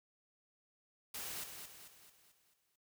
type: noise with echo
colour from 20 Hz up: white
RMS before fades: -44 dBFS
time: 1.14-1.44 s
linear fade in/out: 5 ms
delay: 220 ms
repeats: 6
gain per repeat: -6 dB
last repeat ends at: 2.76 s
effects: noise-tail reverb RT60 0.3 s tail -24 dB re dry